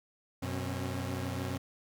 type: tone cluster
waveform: sawtooth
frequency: 92.6 / 124.6 / 270.7 Hz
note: F#2 / B2 / C#4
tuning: +2 / +16 / -41 cents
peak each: -33 / -34 / -36 dBFS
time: 0.42-1.58 s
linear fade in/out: 10 ms
effects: none